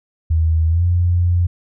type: tone with pitch glide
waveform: sine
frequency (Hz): 80.5 to 87.79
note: E2 to F2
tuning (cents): -41 to +10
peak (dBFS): -12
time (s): 0.3-1.47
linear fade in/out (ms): 10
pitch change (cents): +151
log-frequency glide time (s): 0.68-0.84
effects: none